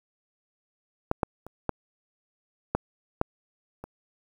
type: clicks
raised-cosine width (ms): 1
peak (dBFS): -9 / -9 / -27 / -11 / -9 / -8 / -24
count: 7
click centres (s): 1.114 / 1.232 / 1.466 / 1.693 / 2.75 / 3.214 / 3.84
effects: 8-bit